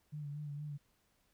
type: tone with vibrato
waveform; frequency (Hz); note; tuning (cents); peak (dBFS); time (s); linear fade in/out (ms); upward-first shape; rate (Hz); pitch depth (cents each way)
sine; 146.83; D3; 0; -40; 0.12-0.78; 20; sine; 4.3; 43
effects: pink hiss -75 dBFS RMS until 1.33 s